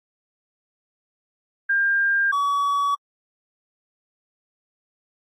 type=tone pair in turn; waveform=sine / triangle; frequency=1600 / 1134.1 Hz; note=G6 / C#6; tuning=+35 / +39 cents; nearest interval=tritone; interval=596 cents; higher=first; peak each=-17 / -17 dBFS; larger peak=neither; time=1.69-2.32 / 2.32-2.95 s; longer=neither; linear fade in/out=10 ms; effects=AAC 48 kbps